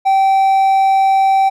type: tone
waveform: triangle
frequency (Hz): 775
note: G5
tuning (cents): -20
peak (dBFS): -7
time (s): 0.05-1.5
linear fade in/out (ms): 20
effects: none